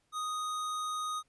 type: tone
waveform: square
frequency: 1244.5 Hz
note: D#6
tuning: in tune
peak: -34 dBFS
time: 0.12-1.23 s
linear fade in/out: 50 ms
effects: pink hiss -75 dBFS RMS until 1.28 s + resampled to 24000 Hz